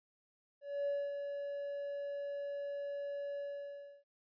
triangle tone with ADSR envelope, 568 Hz, C#5, 42 cents sharp, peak -29 dBFS, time 0.61-4.04 s, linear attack 260 ms, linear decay 240 ms, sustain -7 dB, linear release 660 ms, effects tanh soft clip ceiling -28 dBFS + resampled to 11025 Hz

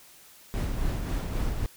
brown noise with tremolo, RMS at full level -27 dBFS, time 0.54-1.66 s, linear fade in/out 0 ms, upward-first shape sine, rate 3.7 Hz, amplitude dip 40%, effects white hiss -53 dBFS RMS until 1.76 s

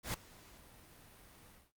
pink noise with ADSR envelope, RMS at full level -36 dBFS, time 0.03-1.72 s, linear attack 110 ms, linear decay 4 ms, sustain -23 dB, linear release 200 ms, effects noise-tail reverb RT60 0.1 s tail -17 dB re dry + Opus 48 kbps

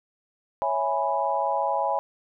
sine chord, C# minor seventh, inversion none, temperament equal, 554.4 / 659.3 / 830.6 / 987.8 Hz, C#5 / E5 / G#5 / B5, 0 / 0 / 0 / 0 cents, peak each -29 / -29 / -26 / -28 dBFS, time 0.62-1.99 s, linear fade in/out 0 ms, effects none

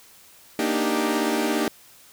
sawtooth chord, Eb major seventh, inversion second, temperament equal, 233.1 / 293.7 / 311.1 / 392 Hz, Bb3 / D4 / Eb4 / G4, 0 / 0 / 0 / 0 cents, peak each -23 dBFS, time 0.59-1.68 s, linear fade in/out 2 ms, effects white hiss -51 dBFS RMS until 2.12 s

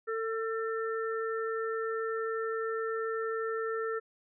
harmonic tone, 448.1 Hz, A4, 32 cents sharp, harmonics 1 / 3 / 4, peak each -32 / -37 / -41 dBFS, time 0.07-4 s, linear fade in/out 20 ms, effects none

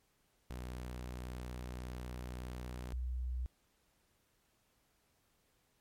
sawtooth / sine tone pair in turn, 61.74 / 62.17 Hz, B1 / B1, 0 / +12 cents, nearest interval unison, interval 12 cents, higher second, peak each -38 / -35 dBFS, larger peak second, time 0.5-2.93 / 2.93-3.46 s, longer first, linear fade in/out 0 ms, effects pink hiss -75 dBFS RMS until 5.8 s + MP3 64 kbps

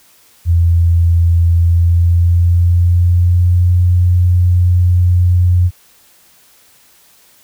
sine tone with pitch glide, 84.8 to 89.07 Hz, E2 to F2, +50 to +35 cents, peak -7 dBFS, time 0.45-5.71 s, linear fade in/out 50 ms, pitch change +85 cents, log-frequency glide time 1.53-3.75 s, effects white hiss -48 dBFS RMS until 7.43 s

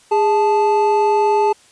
triangle tone pair together, 411.5 / 872 Hz, G#4 / A5, -16 / -16 cents, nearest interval octave + minor second, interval 1300 cents, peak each -13 dBFS, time 0.11-1.53 s, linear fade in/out 10 ms, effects white hiss -50 dBFS RMS until 1.71 s + resampled to 22050 Hz

